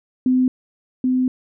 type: tone pair in turn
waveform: sine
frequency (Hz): 255.3 / 255.3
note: C4 / C4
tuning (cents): -42 / -42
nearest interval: unison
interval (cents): 0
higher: neither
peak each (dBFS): -13 / -15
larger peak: first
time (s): 0.26-0.48 / 1.04-1.28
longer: second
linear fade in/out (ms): 2
effects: none